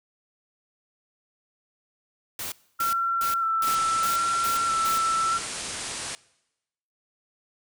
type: noise bursts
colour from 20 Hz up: white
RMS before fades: -33 dBFS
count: 7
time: 2.39-4.98 s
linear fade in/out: 2 ms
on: 130 ms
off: 280 ms
type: tone with vibrato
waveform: sine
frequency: 1345 Hz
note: E6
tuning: 34 cents sharp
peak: -22 dBFS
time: 2.79-5.39 s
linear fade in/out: 20 ms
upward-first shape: square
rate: 0.79 Hz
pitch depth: 19 cents each way
type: low-pass noise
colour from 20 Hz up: white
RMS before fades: -34 dBFS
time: 3.67-6.15 s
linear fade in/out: 0 ms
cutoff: 10000 Hz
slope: 96 dB/octave
effects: noise-tail reverb RT60 0.9 s tail -22 dB re dry